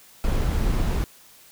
brown noise, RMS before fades -22 dBFS, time 0.24-1.04 s, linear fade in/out 0 ms, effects white hiss -51 dBFS RMS until 1.51 s

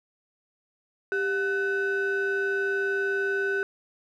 triangle ring-modulated tone, 554.4 Hz, C#5, in tune, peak -19 dBFS, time 1.12-3.63 s, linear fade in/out 0 ms, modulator 949 Hz, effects none

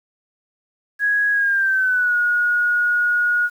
sine tone with pitch glide, 1661 to 1446 Hz, G#6 to F#6, 0 to -40 cents, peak -15 dBFS, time 0.99-3.5 s, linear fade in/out 50 ms, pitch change -240 cents, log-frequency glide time 1.32-2.16 s, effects 8-bit

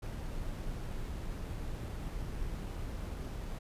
brown noise with sample-and-hold, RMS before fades -39 dBFS, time 0.02-3.59 s, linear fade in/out 10 ms, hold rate 11025 Hz, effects resampled to 32000 Hz

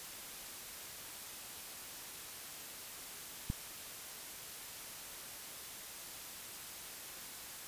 click, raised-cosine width 5 ms, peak -23 dBFS, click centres 3.501 s, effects white hiss -48 dBFS RMS until 7.67 s + resampled to 32000 Hz

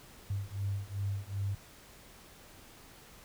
sine beating tone pair, 98 / 100.6 Hz, G2 / G2, 0 / +45 cents, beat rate 2.6 Hz, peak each -36 / -36 dBFS, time 0.3-1.55 s, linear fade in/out 5 ms, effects pink hiss -55 dBFS RMS until 3.24 s

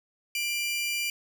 sawtooth tone pair together, 2374 / 2937 Hz, D7 / F#7, +18 / -13 cents, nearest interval major third, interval 369 cents, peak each -25 / -32 dBFS, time 0.35-1.1 s, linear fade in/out 2 ms, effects none

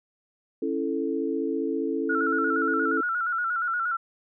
sine chord, A major, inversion first, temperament just, 275 / 330 / 440 Hz, C#4 / E4 / A4, -14 / +2 / 0 cents, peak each -29 dBFS, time 0.62-3.01 s, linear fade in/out 5 ms
sine tone with vibrato, 1396 Hz, F6, 1 cent flat, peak -24 dBFS, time 2.09-3.97 s, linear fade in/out 10 ms, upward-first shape square, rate 8.5 Hz, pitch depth 63 cents each way
effects none

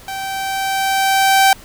sawtooth tone with level ramp, 776 Hz, G5, 18 cents flat, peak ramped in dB -20 to -4 dBFS, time 0.08-1.53 s, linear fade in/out 2 ms, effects pink hiss -41 dBFS RMS until 1.64 s

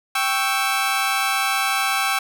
20% pulse chord, C# diminished, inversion second, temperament equal, 784 / 1108.7 / 1318.5 Hz, G5 / C#6 / E6, 0 / 0 / 0 cents, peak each -18 / -20 / -18 dBFS, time 0.15-2.19 s, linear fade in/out 5 ms, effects none

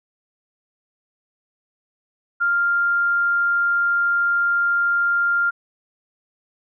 sine tone, 1396.9 Hz, F6, in tune, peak -16 dBFS, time 2.4-5.51 s, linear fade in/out 20 ms, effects none

